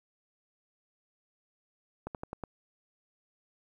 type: slowing click train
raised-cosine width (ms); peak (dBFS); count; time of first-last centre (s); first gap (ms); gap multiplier
1; -23; 5; 2.07-2.437; 78; 1.11
effects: 10-bit